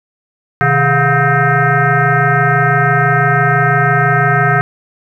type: tone with frequency modulation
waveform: sine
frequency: 718 Hz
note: F5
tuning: 48 cents sharp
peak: -8 dBFS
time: 0.61-4.61 s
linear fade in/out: 0 ms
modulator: 282 Hz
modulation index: 3.9
effects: 8-bit